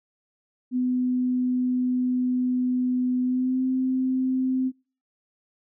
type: tone with pitch glide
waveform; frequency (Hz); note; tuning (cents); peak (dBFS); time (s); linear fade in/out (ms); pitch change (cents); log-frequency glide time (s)
sine; 251.3 to 259; B3 to C4; +30 to -17; -21; 0.71-4.72; 50; +53; 3.22-3.63
effects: noise-tail reverb RT60 0.4 s tail -26 dB re dry